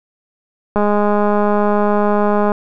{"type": "click train", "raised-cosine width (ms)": 1, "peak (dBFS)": -3, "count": 365, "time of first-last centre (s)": [0.76, 2.518], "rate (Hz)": 207, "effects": []}